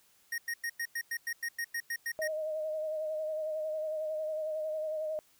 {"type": "tone bursts", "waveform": "square", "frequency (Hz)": 1864.7, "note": "A#6", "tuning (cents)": 0, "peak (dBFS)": -33, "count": 13, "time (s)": [0.32, 2.277], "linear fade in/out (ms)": 5, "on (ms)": 61, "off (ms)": 97}
{"type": "tone with vibrato", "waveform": "sine", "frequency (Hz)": 622.3, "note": "D#5", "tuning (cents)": 0, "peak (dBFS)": -32, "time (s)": [2.19, 5.19], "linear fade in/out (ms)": 0, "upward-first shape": "sine", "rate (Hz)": 11, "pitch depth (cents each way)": 33}
{"effects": ["white hiss -66 dBFS RMS until 5.39 s"]}